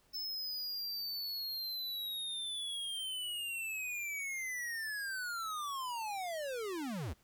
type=linear sweep; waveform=square; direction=down; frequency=5274 to 59 Hz; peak=-38 dBFS; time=0.13-7.14 s; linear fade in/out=20 ms; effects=pink hiss -70 dBFS RMS until 7.23 s